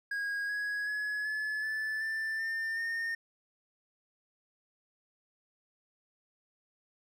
triangle tone with pitch steps, 1640 / 1665.8 / 1692 / 1718.6 / 1745.6 / 1773 / 1800.9 / 1829.2 Hz, G#6 / G#6 / G#6 / A6 / A6 / A6 / A6 / A#6, -22 / +5 / +32 / -41 / -14 / +13 / +40 / -33 cents, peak -30 dBFS, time 0.11-3.15 s, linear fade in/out 5 ms, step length 380 ms, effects none

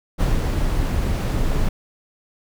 brown noise with ADSR envelope, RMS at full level -17 dBFS, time 0.18-1.69 s, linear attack 33 ms, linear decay 180 ms, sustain -3 dB, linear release 5 ms, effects none

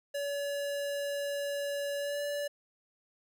square tone with pitch glide, 569 to 578.3 Hz, C#5 to D5, +45 to -27 cents, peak -33 dBFS, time 0.14-2.48 s, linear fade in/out 10 ms, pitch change +28 cents, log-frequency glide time 1.98-2.21 s, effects none

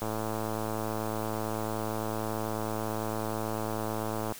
click train, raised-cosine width 1 ms, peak -19 dBFS, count 470, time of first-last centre 0.02-4.323 s, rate 109 Hz, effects white hiss -46 dBFS RMS until 4.39 s

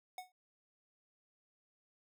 square tone with exponential decay, 736 Hz, F#5, 9 cents flat, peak -40 dBFS, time 0.18-0.32 s, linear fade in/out 2 ms, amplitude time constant 30 ms, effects none

